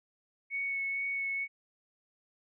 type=tone with vibrato; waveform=sine; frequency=2214 Hz; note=C#7; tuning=3 cents flat; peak=-31 dBFS; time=0.5-1.48 s; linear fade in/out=50 ms; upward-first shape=sine; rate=2.2 Hz; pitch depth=11 cents each way; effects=none